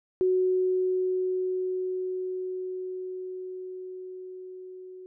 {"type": "tone with level ramp", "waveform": "sine", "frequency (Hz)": 370, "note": "F#4", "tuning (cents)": 0, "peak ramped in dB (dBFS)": [-20, -41], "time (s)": [0.21, 5.06], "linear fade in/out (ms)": 0, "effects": []}